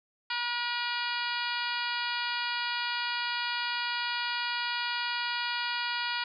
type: harmonic tone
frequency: 480.1 Hz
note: B4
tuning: 49 cents flat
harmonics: 2 / 3 / 4 / 5 / 6 / 7 / 8 / 9 / 10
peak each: -36 / -35 / -39 / -38 / -38 / -41 / -43 / -40 / -41 dBFS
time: 0.3-6.24 s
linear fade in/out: 5 ms
effects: none